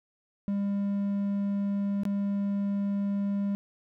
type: tone with dropouts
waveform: triangle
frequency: 200.4 Hz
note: G3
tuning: 38 cents sharp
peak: -24 dBFS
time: 0.48-3.55 s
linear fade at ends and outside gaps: 0 ms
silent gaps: 2.034-2.053 s
effects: none